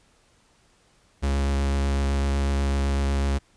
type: tone with vibrato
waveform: 45% pulse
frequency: 69.3 Hz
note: C#2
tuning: in tune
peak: -21 dBFS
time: 1.22-3.39 s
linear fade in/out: 20 ms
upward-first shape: triangle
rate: 8 Hz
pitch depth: 13 cents each way
effects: pink hiss -61 dBFS RMS until 3.56 s + resampled to 22050 Hz